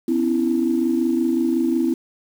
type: tone cluster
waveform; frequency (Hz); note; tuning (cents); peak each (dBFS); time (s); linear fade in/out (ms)
sine; 253.7 / 279.2 / 329.6; B3 / C#4 / E4; +47 / +13 / 0; -20 / -26 / -19; 0.08-1.94; 5
effects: tanh soft clip ceiling -8 dBFS + 7-bit